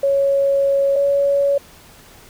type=tone pair in turn; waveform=sine; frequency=554 / 561.7 Hz; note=C#5 / C#5; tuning=-1 / +23 cents; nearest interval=unison; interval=24 cents; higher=second; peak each=-13 dBFS; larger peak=neither; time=0.03-0.96 / 0.96-1.58 s; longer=first; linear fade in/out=5 ms; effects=pink hiss -45 dBFS RMS until 2.29 s